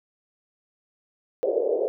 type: band-pass noise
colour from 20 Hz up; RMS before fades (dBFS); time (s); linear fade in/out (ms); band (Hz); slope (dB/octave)
pink; -24; 1.43-1.88; 0; 410 to 560; 48
effects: none